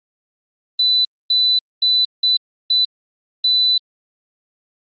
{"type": "tone bursts at uneven times", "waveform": "sine", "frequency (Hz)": 3993, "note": "B7", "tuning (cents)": 18, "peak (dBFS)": -12, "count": 6, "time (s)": [[0.79, 1.05], [1.3, 1.59], [1.82, 2.05], [2.23, 2.37], [2.7, 2.85], [3.44, 3.78]], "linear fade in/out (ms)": 5, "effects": ["Opus 24 kbps"]}